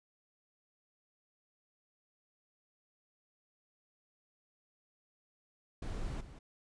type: noise with echo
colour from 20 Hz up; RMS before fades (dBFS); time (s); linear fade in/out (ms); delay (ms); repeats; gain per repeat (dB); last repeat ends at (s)
brown; -39; 5.82-6.21; 5; 180; 1; -11; 6.39
effects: resampled to 22050 Hz